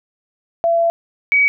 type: tone pair in turn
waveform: sine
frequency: 674 / 2267 Hz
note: E5 / C#7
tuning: +38 / +38 cents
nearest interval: octave + major sixth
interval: 2100 cents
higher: second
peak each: -12 / -10 dBFS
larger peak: second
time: 0.64-0.9 / 1.32-1.48 s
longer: first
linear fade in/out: 0 ms
effects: none